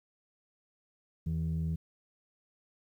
sine tone pair together, 81.3 / 162.22 Hz, E2 / E3, -23 / -27 cents, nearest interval octave, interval 1196 cents, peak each -32 / -30 dBFS, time 1.26-1.76 s, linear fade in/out 10 ms, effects tanh soft clip ceiling -26 dBFS + 11-bit

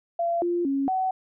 sine tone with pitch steps, 682 / 347.9 / 275 / 753 Hz, F5 / F4 / C#4 / F#5, -41 / -7 / -14 / +30 cents, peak -22 dBFS, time 0.19-1.11 s, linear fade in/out 5 ms, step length 230 ms, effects none

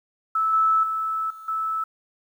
sine tone with level steps, 1309 Hz, E6, 13 cents flat, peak -19 / -16 / -23 / -38 / -23 dBFS, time 0.35-1.84 s, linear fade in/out 5 ms, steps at 0.53 / 0.83 / 1.3 / 1.48 s, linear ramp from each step 5 ms, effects 9-bit

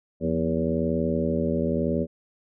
harmonic tone with a mistuned harmonic, 80.9 Hz, E2, 32 cents flat, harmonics 1 / 2 / 3 / 4 / 5 / 6 / 7, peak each -33 / -28 / -27 / -33 / -30 / -32 / -30 dBFS, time 0.2-2.07 s, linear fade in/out 50 ms, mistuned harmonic 2, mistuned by +88 cents, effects none

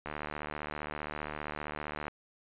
click train, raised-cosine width 0.5 ms, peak -22 dBFS, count 153, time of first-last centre 0.06-2.081 s, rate 75.2 Hz, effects resampled to 8000 Hz

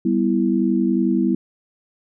sine chord, E minor, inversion first, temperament equal, 196 / 246.9 / 329.6 Hz, G3 / B3 / E4, 0 / 0 / 0 cents, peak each -20 dBFS, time 0.05-1.35 s, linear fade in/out 5 ms, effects none

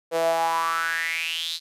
sawtooth tone with high-pass filter sweep, 164.81 Hz, E3, in tune, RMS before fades -25 dBFS, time 0.11-1.6 s, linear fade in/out 50 ms, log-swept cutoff 520 to 4200 Hz, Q 7.1, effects resampled to 32000 Hz

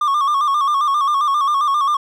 triangle tone with vibrato, 1150 Hz, D6, 37 cents flat, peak -12 dBFS, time 0.01-1.97 s, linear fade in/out 5 ms, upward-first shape square, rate 7.5 Hz, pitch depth 71 cents each way, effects none

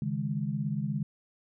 sine chord, C# suspended second, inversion none, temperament equal with one note detuned, 138.59 / 155.56 / 206.5 Hz, C#3 / D#3 / G#3, 0 / 0 / -10 cents, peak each -33 dBFS, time 0.02-1.03 s, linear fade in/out 2 ms, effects none

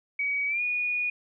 sine tone with pitch glide, 2265 to 2456 Hz, C#7 to D#7, +37 to -23 cents, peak -25 dBFS, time 0.19-1.1 s, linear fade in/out 5 ms, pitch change +140 cents, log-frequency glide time 0.47-0.62 s, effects none

